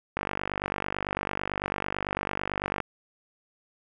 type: click train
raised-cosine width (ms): 0.5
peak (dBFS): -13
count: 130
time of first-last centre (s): 0.17-2.803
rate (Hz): 49
effects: none